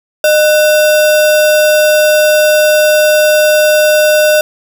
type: tone with sample-and-hold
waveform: sine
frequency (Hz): 610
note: D#5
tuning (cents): -34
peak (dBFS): -5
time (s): 0.24-4.41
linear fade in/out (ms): 2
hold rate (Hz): 2100
effects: none

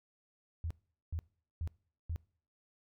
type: tone bursts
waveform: sine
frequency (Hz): 82.41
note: E2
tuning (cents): 0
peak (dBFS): -34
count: 4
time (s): 0.64-2.16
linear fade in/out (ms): 0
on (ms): 65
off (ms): 420
effects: noise-tail reverb RT60 0.5 s tail -23 dB re dry

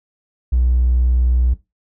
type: tone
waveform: triangle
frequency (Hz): 61.6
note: B1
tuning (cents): -4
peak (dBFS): -9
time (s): 0.52-1.54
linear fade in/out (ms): 10
effects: noise-tail reverb RT60 0.2 s tail -18 dB re dry + tanh soft clip ceiling -8 dBFS

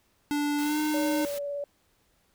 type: tone with pitch glide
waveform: square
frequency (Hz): 292.2 to 304.4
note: D4 to D#4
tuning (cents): -9 to -38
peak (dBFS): -26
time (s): 0.31-1.25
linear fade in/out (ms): 0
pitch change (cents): +71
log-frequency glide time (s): 0.61-0.79
type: noise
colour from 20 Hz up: white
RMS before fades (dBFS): -41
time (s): 0.58-1.39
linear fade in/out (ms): 10
type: tone with vibrato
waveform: sine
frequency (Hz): 572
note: D5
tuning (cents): -46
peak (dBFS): -30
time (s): 0.94-1.64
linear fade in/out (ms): 2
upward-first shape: square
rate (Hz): 18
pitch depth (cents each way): 10
effects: pink hiss -68 dBFS RMS until 2.34 s

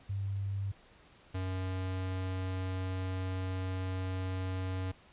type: tone pair in turn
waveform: sine / square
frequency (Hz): 98.7 / 93.32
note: G2 / F#2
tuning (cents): +12 / +15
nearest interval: minor second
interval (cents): 97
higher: first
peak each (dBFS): -32 / -34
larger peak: first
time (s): 0.09-0.72 / 1.34-4.92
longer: second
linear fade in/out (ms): 10
effects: pink hiss -60 dBFS RMS until 5.12 s + resampled to 8000 Hz

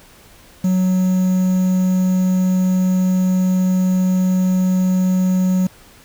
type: tone with quantisation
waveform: triangle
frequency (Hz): 185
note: F#3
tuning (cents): 0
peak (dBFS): -11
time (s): 0.64-5.67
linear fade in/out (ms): 5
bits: 6
effects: pink hiss -46 dBFS RMS until 6.04 s

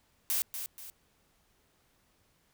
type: noise with echo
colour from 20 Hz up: blue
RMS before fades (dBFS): -30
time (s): 0.3-0.42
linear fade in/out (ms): 0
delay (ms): 240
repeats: 2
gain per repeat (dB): -8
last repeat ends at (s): 0.9
effects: pink hiss -70 dBFS RMS until 2.53 s

